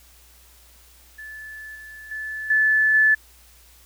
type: tone with level steps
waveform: sine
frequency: 1738 Hz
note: A6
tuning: 22 cents flat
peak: -35 / -38 / -28 / -15 / -13 dBFS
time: 1.18-3.15 s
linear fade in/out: 10 ms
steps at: 1.75 / 2.11 / 2.5 / 2.94 s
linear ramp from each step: 5 ms
effects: added 60 Hz sine -53 dBFS peak until 3.85 s + white hiss -53 dBFS RMS until 3.85 s